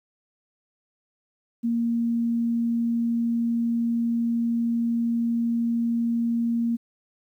sine tone, 233.2 Hz, A#3, 1 cent sharp, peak -21 dBFS, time 1.63-6.77 s, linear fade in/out 20 ms, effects 10-bit

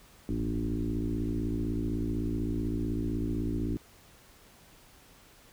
sine tone with frequency modulation, 173.9 Hz, F3, 7 cents flat, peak -28 dBFS, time 0.29-3.77 s, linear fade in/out 0 ms, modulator 55.9 Hz, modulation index 3, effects pink hiss -57 dBFS RMS until 5.52 s

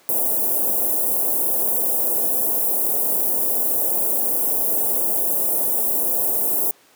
white band-stop noise, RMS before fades -20 dBFS, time 0.09-6.71 s, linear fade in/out 0 ms, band 710 to 11000 Hz, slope 24 dB/octave, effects pink hiss -53 dBFS RMS until 6.95 s + high-pass 300 Hz 12 dB/octave

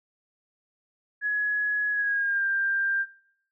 sine tone with pitch glide, 1683 to 1588.5 Hz, G#6 to G6, +23 to +23 cents, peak -23 dBFS, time 1.21-3.06 s, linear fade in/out 50 ms, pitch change -100 cents, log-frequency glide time 1.9-2.45 s, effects noise-tail reverb RT60 0.6 s tail -18 dB re dry

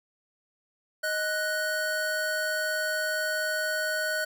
square tone pair together, 622.3 / 1480.1 Hz, D#5 / F#6, 0 / 0 cents, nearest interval octave + minor third, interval 1500 cents, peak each -32 / -29 dBFS, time 1.03-4.25 s, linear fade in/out 10 ms, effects none

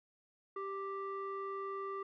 square tone with low-pass filter, 392 Hz, G4, in tune, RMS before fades -41 dBFS, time 0.56-2.03 s, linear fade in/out 5 ms, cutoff 1400 Hz, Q 8.7, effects none

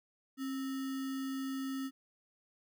sine tone with sample-and-hold, 268.1 Hz, C4, 42 cents sharp, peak -35 dBFS, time 0.37-1.91 s, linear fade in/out 50 ms, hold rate 1575 Hz, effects none

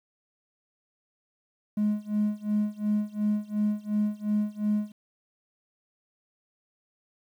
triangle tone with tremolo, 210 Hz, G#3, 19 cents sharp, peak -18 dBFS, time 1.77-4.92 s, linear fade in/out 5 ms, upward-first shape sine, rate 2.8 Hz, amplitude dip 95%, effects tanh soft clip ceiling -18 dBFS + 10-bit

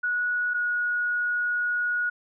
sine tone pair in turn, 1463 / 1452.9 Hz, F#6 / F#6, -20 / -32 cents, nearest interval unison, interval 12 cents, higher first, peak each -23 dBFS, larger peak neither, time 0.03-0.54 / 0.54-2.1 s, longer second, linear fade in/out 10 ms, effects none

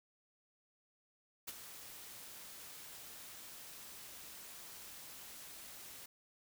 white noise with ADSR envelope, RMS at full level -42 dBFS, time 1.47-6.06 s, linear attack 15 ms, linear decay 30 ms, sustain -10 dB, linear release 6 ms, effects none

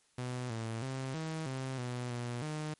sawtooth tone with pitch steps, 125.1 / 113.1 / 132.2 / 159.4 / 131.7 / 123.5 / 120.9 / 153.3 Hz, B2 / A2 / C3 / D#3 / C3 / B2 / B2 / D#3, +23 / +48 / +18 / +42 / +12 / 0 / -36 / -25 cents, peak -32 dBFS, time 0.18-2.74 s, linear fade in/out 5 ms, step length 320 ms, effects white hiss -70 dBFS RMS until 2.79 s + MP3 48 kbps

